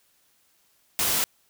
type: noise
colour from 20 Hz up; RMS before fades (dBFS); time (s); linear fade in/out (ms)
white; -24; 0.99-1.24; 0
effects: white hiss -65 dBFS RMS until 1.49 s